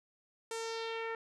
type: tone with low-pass filter sweep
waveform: sawtooth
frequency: 453.7 Hz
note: A#4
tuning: 47 cents flat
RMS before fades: -39 dBFS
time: 0.51-1.15 s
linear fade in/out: 2 ms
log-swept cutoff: 9000 to 1800 Hz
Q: 2.2
effects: none